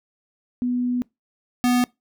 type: tone pair in turn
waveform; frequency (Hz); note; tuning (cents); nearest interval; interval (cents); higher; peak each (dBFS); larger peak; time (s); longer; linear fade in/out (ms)
sine / square; 246.6 / 246.6; B3 / B3; -2 / -2; unison; 0; neither; -20 / -17; second; 0.62-1.02 / 1.64-1.84; first; 0
effects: noise-tail reverb RT60 0.2 s tail -24 dB re dry